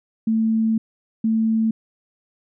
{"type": "tone pair in turn", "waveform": "sine", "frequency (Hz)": [222.5, 222.5], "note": ["A3", "A3"], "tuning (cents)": [20, 20], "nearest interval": "unison", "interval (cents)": 0, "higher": "neither", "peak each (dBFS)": -16, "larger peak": "neither", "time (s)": [[0.27, 0.78], [1.24, 1.71]], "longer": "first", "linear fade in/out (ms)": 5, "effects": []}